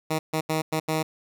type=tone bursts at uneven times; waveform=10% pulse; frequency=157.6 Hz; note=D#3; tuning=23 cents sharp; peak=-15 dBFS; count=5; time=0.1-0.19 / 0.33-0.41 / 0.49-0.62 / 0.72-0.8 / 0.88-1.03 s; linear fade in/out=10 ms; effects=none